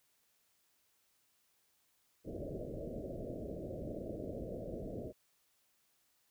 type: low-pass noise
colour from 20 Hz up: white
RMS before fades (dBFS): -43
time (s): 2.24-5.13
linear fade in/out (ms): 50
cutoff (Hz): 640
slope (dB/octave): 96
effects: white hiss -75 dBFS RMS until 6.3 s